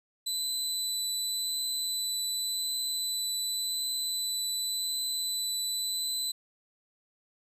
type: tone with vibrato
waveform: 25% pulse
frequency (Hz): 4000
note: B7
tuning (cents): +21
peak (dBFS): -25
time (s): 0.26-6.32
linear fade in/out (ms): 10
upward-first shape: triangle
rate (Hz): 0.89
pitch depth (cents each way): 9
effects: none